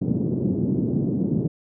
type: band-pass noise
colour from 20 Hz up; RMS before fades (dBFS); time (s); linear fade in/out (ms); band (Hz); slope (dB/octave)
pink; -23; 0.01-1.48; 10; 130 to 340; 24
effects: none